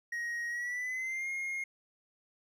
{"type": "tone with pitch glide", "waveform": "triangle", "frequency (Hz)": [1885, 2140], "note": ["A#6", "C7"], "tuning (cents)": [19, 38], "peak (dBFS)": -32, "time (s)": [0.12, 1.64], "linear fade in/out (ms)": 5, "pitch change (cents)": 219, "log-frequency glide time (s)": [0.48, 1.29], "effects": []}